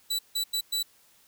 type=tone bursts at uneven times; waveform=sawtooth; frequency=3951 Hz; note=B7; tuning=in tune; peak=-23 dBFS; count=4; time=0.1-0.19 / 0.35-0.44 / 0.53-0.61 / 0.72-0.83 s; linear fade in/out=10 ms; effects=white hiss -61 dBFS RMS until 1.27 s